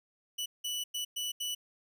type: tone bursts at uneven times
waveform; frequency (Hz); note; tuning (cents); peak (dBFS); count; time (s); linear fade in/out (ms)
sawtooth; 2963; F#7; +2; -30; 5; 0.38-0.46 / 0.64-0.84 / 0.94-1.05 / 1.16-1.32 / 1.4-1.55; 10
effects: none